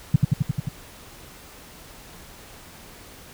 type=tone with echo; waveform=sine; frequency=142.1 Hz; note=C#3; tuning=43 cents sharp; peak=-9 dBFS; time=0.14-0.16 s; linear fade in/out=5 ms; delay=88 ms; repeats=6; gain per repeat=-2 dB; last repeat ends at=0.688 s; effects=pink hiss -45 dBFS RMS until 3.33 s